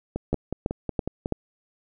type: two click trains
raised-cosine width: 2 ms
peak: -10 / -14 dBFS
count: 4 / 7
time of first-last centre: 0.33-1.323 / 0.16-1.259 s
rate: 3.02 / 5.46 Hz
effects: none